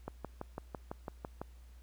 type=click train; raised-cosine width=1 ms; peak=-25 dBFS; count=9; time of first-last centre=0.08-1.416 s; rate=5.99 Hz; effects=added 60 Hz sine -52 dBFS peak until 1.82 s + pink hiss -68 dBFS RMS until 1.82 s